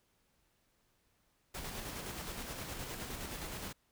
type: noise with tremolo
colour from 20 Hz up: pink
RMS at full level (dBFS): -42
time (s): 1.54-3.73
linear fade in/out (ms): 10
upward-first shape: square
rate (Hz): 9.6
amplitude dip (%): 30
effects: pink hiss -75 dBFS RMS until 3.91 s